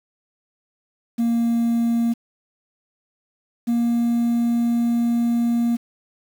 sine tone pair in turn, 233.1 / 235.5 Hz, A#3 / A#3, 0 / +18 cents, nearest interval unison, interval 18 cents, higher second, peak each -14 dBFS, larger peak neither, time 1.18-2.14 / 3.67-5.77 s, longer second, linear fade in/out 20 ms, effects tanh soft clip ceiling -16 dBFS + 7-bit

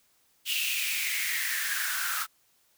white noise with high-pass filter sweep, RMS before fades -30 dBFS, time 0.45-2.27 s, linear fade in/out 50 ms, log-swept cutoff 2900 to 1300 Hz, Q 6.7, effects white hiss -67 dBFS RMS until 2.77 s

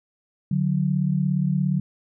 sine tone pair together, 146.83 / 184 Hz, D3 / F#3, 0 / -9 cents, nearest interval major third, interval 391 cents, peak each -22 dBFS, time 0.51-1.8 s, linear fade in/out 5 ms, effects none

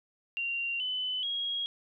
sine tone with pitch steps, 2766 / 3016 / 3289 Hz, F7 / F#7 / G#7, -17 / +32 / -18 cents, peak -30 dBFS, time 0.37-1.66 s, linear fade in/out 0 ms, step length 430 ms, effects none

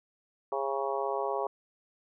harmonic tone with a mistuned harmonic, 136.6 Hz, C#3, 25 cents flat, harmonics 3 / 4 / 5 / 6 / 7 / 8, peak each -34 / -35 / -36 / -37 / -37 / -38 dBFS, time 0.52-1.47 s, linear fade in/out 2 ms, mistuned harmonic 8, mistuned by +31 cents, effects none

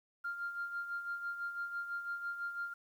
sine tone with tremolo, 1396.9 Hz, F6, in tune, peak -34 dBFS, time 0.24-2.74 s, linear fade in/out 10 ms, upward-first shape sine, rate 6 Hz, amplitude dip 60%, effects tanh soft clip ceiling -31 dBFS + 11-bit

